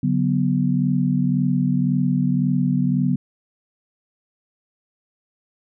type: chord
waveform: sine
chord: B minor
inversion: first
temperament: equal with one note detuned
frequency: 143.15 / 185 / 246.9 Hz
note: D3 / F#3 / B3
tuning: -44 / 0 / 0 cents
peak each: -21 dBFS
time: 0.03-3.16 s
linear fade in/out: 5 ms
effects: none